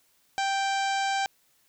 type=harmonic tone; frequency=784 Hz; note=G5; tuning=in tune; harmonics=1 / 2 / 3 / 4 / 5 / 6 / 7 / 8 / 9 / 10; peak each=-26 / -32 / -36 / -38 / -40 / -42 / -43 / -44 / -45 / -46 dBFS; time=0.38-1.26 s; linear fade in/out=0 ms; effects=white hiss -66 dBFS RMS until 1.68 s